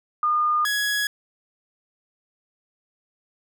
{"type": "tone pair in turn", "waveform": ["sine", "sawtooth"], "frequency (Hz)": [1217, 1673.4], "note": ["D#6", "G#6"], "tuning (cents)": [-39, 13], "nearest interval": "tritone", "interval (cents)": 552, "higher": "second", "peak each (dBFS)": -18, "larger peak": "neither", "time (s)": [[0.23, 0.65], [0.65, 1.07]], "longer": "neither", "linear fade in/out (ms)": 2, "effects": []}